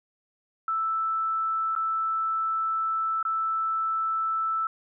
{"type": "tone with dropouts", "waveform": "sine", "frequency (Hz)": 1320, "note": "E6", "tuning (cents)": 2, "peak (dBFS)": -24, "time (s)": [0.68, 4.67], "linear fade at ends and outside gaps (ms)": 2, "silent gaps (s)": [[1.752, 1.762], [3.228, 3.251]], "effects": []}